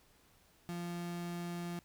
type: tone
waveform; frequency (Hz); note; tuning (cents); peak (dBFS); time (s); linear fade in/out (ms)
35% pulse; 173.3; F3; -13; -37; 0.69-1.79; 0
effects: pink hiss -67 dBFS RMS until 1.84 s